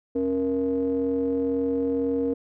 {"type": "ring-modulated tone", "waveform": "triangle", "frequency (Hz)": 98, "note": "G2", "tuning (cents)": 0, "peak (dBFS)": -17, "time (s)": [0.15, 2.34], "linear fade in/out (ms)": 10, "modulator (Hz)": 371, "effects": []}